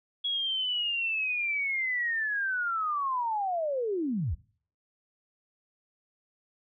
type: linear sweep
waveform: sine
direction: down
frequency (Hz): 3349 to 56.9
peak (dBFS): -27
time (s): 0.24-4.35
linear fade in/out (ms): 10
effects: noise-tail reverb RT60 0.5 s tail -22 dB re dry